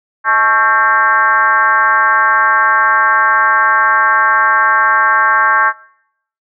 sine tone with frequency modulation, 1342 Hz, E6, 31 cents sharp, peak -8 dBFS, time 0.24-5.73 s, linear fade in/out 50 ms, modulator 238 Hz, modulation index 1.8, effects noise-tail reverb RT60 0.7 s tail -21 dB re dry

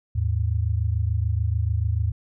sine tone pair together, 79.52 / 106.4 Hz, D#2 / G#2, +38 / +42 cents, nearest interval perfect fourth, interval 504 cents, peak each -23 dBFS, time 0.15-2.12 s, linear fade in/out 10 ms, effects none

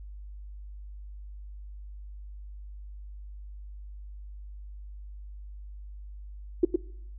sine tone with echo, 349.2 Hz, F4, in tune, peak -15 dBFS, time 6.63-6.65 s, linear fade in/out 5 ms, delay 110 ms, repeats 1, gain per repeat -4 dB, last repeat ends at 6.76 s, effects noise-tail reverb RT60 0.7 s tail -21 dB re dry + added 50 Hz sine -40 dBFS peak until 7.18 s

